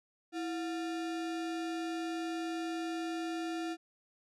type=tone with sample-and-hold; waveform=sine; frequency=329.6 Hz; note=E4; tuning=in tune; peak=-34 dBFS; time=0.32-3.77 s; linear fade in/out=50 ms; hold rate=1050 Hz; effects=low-pass 7000 Hz 12 dB/octave